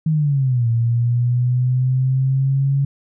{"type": "linear two-way sweep", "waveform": "sine", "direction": "down then up", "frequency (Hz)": [160.7, 115.2, 139.4], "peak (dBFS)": -14, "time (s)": [0.06, 2.85], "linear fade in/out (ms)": 5, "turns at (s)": 0.68, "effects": []}